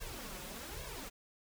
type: noise with flanger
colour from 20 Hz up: pink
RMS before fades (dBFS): -45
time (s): 0-1.1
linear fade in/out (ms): 20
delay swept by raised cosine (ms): 1.8 to 5.6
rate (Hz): 1.2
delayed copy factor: +0.9
effects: none